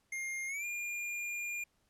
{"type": "tone with pitch glide", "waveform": "square", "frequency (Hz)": [2122, 2410], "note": ["C7", "D7"], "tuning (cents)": [24, 44], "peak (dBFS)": -37, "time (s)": [0.12, 1.64], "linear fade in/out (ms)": 5, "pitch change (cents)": 220, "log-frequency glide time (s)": [0.47, 0.65], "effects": ["pink hiss -75 dBFS RMS until 1.89 s", "low-pass 12000 Hz 12 dB/octave"]}